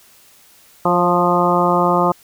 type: harmonic tone with a mistuned harmonic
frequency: 175.8 Hz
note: F3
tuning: 12 cents sharp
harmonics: 1 / 2 / 3 / 4 / 5 / 6 / 7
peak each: -20 / -20 / -20 / -20 / -20 / -20 / -20 dBFS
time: 0.85-2.12 s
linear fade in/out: 5 ms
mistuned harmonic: 3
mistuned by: +23 cents
effects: white hiss -49 dBFS RMS until 2.23 s